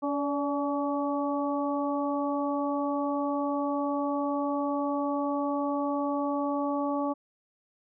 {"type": "harmonic tone with a mistuned harmonic", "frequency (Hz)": 283.8, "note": "C#4", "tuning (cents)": 41, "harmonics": [1, 2, 3, 4], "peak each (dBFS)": [-29, -32, -34, -35], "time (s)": [0.02, 7.14], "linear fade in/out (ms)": 20, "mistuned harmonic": 2, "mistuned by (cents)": 33, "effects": []}